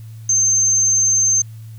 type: tone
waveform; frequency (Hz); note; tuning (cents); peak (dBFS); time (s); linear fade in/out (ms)
sine; 6290; G8; +5; -12; 0.29-1.42; 5
effects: added 111 Hz sine -32 dBFS peak until 1.78 s + white hiss -53 dBFS RMS until 1.78 s